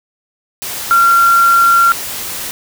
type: tone in noise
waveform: sine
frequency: 1375 Hz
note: F6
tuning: 27 cents flat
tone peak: -6 dBFS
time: 0.91-1.92 s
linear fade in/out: 0 ms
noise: white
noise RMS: -23 dBFS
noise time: 0.62-2.51 s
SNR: +14 dB
effects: none